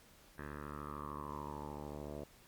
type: tone with low-pass filter sweep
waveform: 10% pulse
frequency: 73.42 Hz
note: D2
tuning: in tune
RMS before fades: -45 dBFS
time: 0.38-2.24 s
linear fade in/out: 5 ms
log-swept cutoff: 1600 to 650 Hz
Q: 6.7
effects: pink hiss -63 dBFS RMS until 2.47 s + Opus 48 kbps